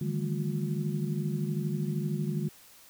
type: tone cluster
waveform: sine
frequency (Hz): 149.3 / 162 / 200.5 / 222.9 / 359.6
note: D3 / E3 / G3 / A3 / F#4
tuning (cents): +29 / -30 / +39 / +23 / -49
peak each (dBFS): -31 / -36 / -34 / -39 / -40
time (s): 0.01-2.49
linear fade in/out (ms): 5
effects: white hiss -55 dBFS RMS until 2.89 s